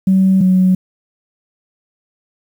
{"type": "tone pair in turn", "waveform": "sine", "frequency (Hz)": [190, 185.55], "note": ["F#3", "F#3"], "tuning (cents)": [46, 5], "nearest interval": "unison", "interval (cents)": 41, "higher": "first", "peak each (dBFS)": -7, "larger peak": "neither", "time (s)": [[0.07, 0.41], [0.41, 0.75]], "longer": "neither", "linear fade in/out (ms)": 5, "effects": ["tanh soft clip ceiling -3 dBFS", "7-bit"]}